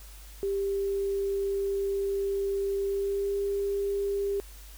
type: tone with pitch glide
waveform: sine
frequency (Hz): 395 to 399.4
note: G4 to G4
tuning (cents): +13 to +32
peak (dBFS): -26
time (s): 0.43-4.4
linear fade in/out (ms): 0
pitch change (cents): +19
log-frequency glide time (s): 2.86-3.35
effects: added 50 Hz sine -45 dBFS peak until 4.77 s + white hiss -52 dBFS RMS until 4.77 s